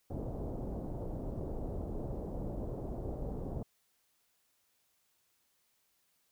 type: low-pass noise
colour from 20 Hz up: pink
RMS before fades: -39 dBFS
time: 0.1-3.63 s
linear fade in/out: 5 ms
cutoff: 650 Hz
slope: 24 dB/octave
effects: white hiss -75 dBFS RMS until 6.31 s